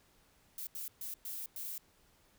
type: noise bursts at uneven times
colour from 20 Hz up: violet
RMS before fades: -42 dBFS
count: 5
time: 0.58-0.67 / 0.75-0.88 / 1.01-1.14 / 1.25-1.46 / 1.56-1.78 s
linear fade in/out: 2 ms
effects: pink hiss -68 dBFS RMS until 2.38 s